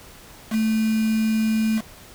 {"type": "tone with quantisation", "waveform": "sine", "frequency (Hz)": 220, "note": "A3", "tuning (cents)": 0, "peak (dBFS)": -18, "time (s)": [0.5, 1.82], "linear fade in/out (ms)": 50, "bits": 5, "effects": ["pink hiss -45 dBFS RMS until 2.14 s"]}